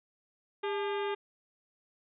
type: harmonic tone with a mistuned harmonic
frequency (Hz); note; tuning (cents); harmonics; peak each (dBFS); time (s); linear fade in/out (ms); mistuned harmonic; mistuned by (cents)
402.9; G4; +48; 1 / 2 / 3 / 4 / 5 / 6 / 7 / 8 / 9; -32 / -38 / -42 / -44 / -46 / -48 / -49 / -50 / -51; 0.63-1.15; 10; 2; +120
effects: none